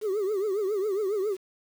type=tone with vibrato; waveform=sine; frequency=403.5 Hz; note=G#4; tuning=50 cents flat; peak=-22 dBFS; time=0.01-1.37 s; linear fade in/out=50 ms; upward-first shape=triangle; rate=7.3 Hz; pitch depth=170 cents each way; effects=tanh soft clip ceiling -24 dBFS + 8-bit